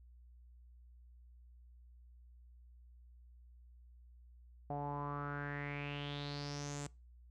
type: tone with low-pass filter sweep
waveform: sawtooth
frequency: 144 Hz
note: D3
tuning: 34 cents flat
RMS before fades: -42 dBFS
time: 4.7-6.87 s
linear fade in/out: 2 ms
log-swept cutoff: 720 to 7800 Hz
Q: 6
effects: noise-tail reverb RT60 0.3 s tail -24 dB re dry + added 60 Hz sine -57 dBFS peak until 7.3 s